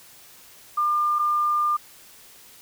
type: tone pair in turn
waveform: sine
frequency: 1200 / 1200 Hz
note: D6 / D6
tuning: +37 / +37 cents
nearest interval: unison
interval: 0 cents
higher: neither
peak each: -19 dBFS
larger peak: neither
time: 0.77-1.19 / 1.19-1.77 s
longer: second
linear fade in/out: 10 ms
effects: white hiss -49 dBFS RMS until 2.61 s